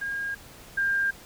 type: tone pair in turn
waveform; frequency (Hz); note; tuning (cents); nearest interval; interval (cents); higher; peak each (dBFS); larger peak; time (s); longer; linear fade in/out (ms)
sine; 1622 / 1598.7; G#6 / G6; -41 / +34; unison; 25; first; -28 / -22; second; 0.01-0.35 / 0.77-1.11; neither; 10
effects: pink hiss -48 dBFS RMS until 1.25 s